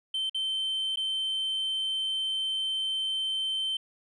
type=tone with dropouts; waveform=sine; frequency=3098 Hz; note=G7; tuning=21 cents flat; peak=-25 dBFS; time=0.14-3.77 s; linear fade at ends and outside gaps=5 ms; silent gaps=0.296-0.345 / 0.959-0.971 s; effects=tanh soft clip ceiling -26 dBFS